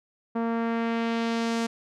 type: tone with low-pass filter sweep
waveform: sawtooth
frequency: 230 Hz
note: A#3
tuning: 23 cents flat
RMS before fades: -27 dBFS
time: 0.35-1.67 s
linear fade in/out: 10 ms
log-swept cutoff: 1100 to 7600 Hz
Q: 1
effects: none